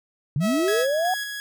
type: linear sweep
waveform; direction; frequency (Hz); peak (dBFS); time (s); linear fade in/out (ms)
sine; up; 128.1 to 762; -20; 0.36-1.14; 2
type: tone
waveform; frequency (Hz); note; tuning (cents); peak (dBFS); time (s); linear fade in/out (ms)
sawtooth; 648; E5; -30; -21; 0.4-0.86; 50
type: tone with tremolo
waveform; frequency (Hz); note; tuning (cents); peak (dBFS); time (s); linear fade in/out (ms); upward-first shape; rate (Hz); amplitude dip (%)
sawtooth; 1668; G#6; +7; -23; 0.68-1.4; 0; square; 2.7; 35
effects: none